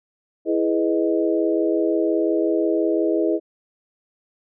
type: chord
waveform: sine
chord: E major seventh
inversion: none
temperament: equal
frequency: 329.6 / 415.3 / 493.9 / 622.3 Hz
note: E4 / G#4 / B4 / D#5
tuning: 0 / 0 / 0 / 0 cents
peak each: -20 / -23 / -26 / -25 dBFS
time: 0.45-3.4 s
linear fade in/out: 50 ms
effects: none